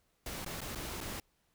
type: noise with dropouts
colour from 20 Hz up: pink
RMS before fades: -41 dBFS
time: 0.26-1.2 s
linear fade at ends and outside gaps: 2 ms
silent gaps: 0.447-0.462 / 0.607-0.615 / 0.75-0.756 / 1.005-1.011 s
effects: pink hiss -75 dBFS RMS until 1.54 s